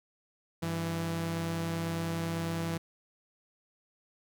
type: tone pair together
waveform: sawtooth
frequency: 98 / 166.01 Hz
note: G2 / E3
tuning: 0 / +13 cents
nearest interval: major sixth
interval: 913 cents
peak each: -35 / -28 dBFS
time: 0.62-2.78 s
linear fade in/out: 10 ms
effects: none